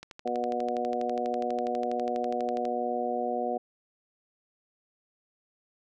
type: click train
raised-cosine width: 0.2 ms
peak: -25 dBFS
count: 33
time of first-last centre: 0.03-2.653 s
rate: 12.2 Hz
type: harmonic tone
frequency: 121.4 Hz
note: B2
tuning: 29 cents flat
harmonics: 2 / 3 / 4 / 5 / 6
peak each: -36 / -37 / -33 / -35 / -31 dBFS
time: 0.25-3.58 s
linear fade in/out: 10 ms
effects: none